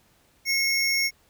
square tone pair together, 2169 / 5513 Hz, C#7 / F8, -38 / -23 cents, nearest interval octave + major third, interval 1615 cents, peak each -24 / -26 dBFS, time 0.45-1.11 s, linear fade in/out 50 ms, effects pink hiss -62 dBFS RMS until 1.29 s

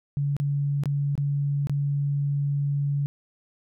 sine tone with dropouts, 142.3 Hz, C#3, 46 cents sharp, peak -22 dBFS, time 0.17-3.06 s, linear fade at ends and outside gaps 0 ms, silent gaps 0.366-0.4 / 0.836-0.857 / 1.154-1.178 / 1.671-1.696 s, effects none

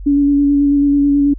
sine tone with vibrato, 284.4 Hz, C#4, 45 cents sharp, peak -9 dBFS, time 0.06-1.34 s, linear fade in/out 10 ms, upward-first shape square, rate 9.2 Hz, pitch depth 13 cents each way, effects added 46 Hz sine -26 dBFS peak until 1.38 s

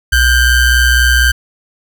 square ring-modulated tone, 760 Hz, F#5, 46 cents sharp, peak -5 dBFS, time 0.12-1.32 s, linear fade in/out 10 ms, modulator 822 Hz, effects none

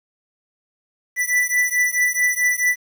square beating tone pair, 1975.5 / 1980.1 Hz, B6 / B6, 0 / +4 cents, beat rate 4.6 Hz, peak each -20 / -21 dBFS, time 1.16-2.76 s, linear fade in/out 50 ms, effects 8-bit

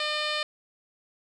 10% pulse tone with low-pass filter, 604 Hz, D5, 48 cents sharp, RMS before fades -29 dBFS, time 0-0.43 s, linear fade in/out 2 ms, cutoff 4900 Hz, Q 2.5, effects none

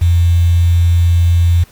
sine tone with quantisation, 85.8 Hz, F2, 30 cents flat, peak -7 dBFS, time 0.01-1.64 s, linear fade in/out 10 ms, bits 5, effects pink hiss -45 dBFS RMS until 1.71 s

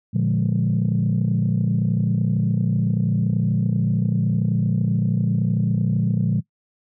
sine chord, Bb dominant seventh, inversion none, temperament equal, 116.54 / 146.83 / 174.61 / 207.7 Hz, Bb2 / D3 / F3 / Ab3, 0 / 0 / 0 / 0 cents, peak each -21 / -23 / -21 / -24 dBFS, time 0.13-6.41 s, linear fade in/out 20 ms, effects noise-tail reverb RT60 0.1 s tail -20 dB re dry + tanh soft clip ceiling -11 dBFS

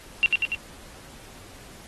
sine tone with echo, 2751 Hz, F7, 27 cents flat, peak -14 dBFS, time 0.23-0.26 s, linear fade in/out 0 ms, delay 96 ms, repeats 3, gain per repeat -3 dB, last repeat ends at 0.548 s, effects pink hiss -47 dBFS RMS until 1.87 s + AAC 32 kbps

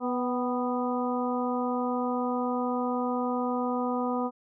harmonic tone with a mistuned harmonic, 246.9 Hz, B3, in tune, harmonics 1 / 2 / 3 / 4 / 5, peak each -29 / -32 / -34 / -35 / -36 dBFS, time 0-4.31 s, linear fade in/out 50 ms, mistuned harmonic 3, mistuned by +33 cents, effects none

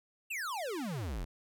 square exponential sweep, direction down, 2830 to 37.43 Hz, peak -36 dBFS, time 0.3-1.25 s, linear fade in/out 10 ms, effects none

